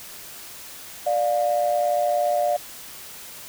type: tone pair together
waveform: sine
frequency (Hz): 590 / 707.3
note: D5 / F5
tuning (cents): +8 / +22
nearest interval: minor third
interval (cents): 314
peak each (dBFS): -21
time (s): 1.06-2.57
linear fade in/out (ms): 10
effects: tanh soft clip ceiling -11 dBFS + white hiss -40 dBFS RMS until 3.48 s